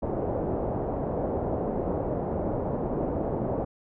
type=low-pass noise; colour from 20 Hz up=white; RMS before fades=-29 dBFS; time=0.02-3.65 s; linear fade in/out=10 ms; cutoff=670 Hz; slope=24 dB/octave; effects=none